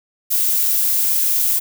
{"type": "noise", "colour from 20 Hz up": "violet", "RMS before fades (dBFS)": -17, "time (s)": [0.3, 1.6], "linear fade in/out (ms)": 20, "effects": []}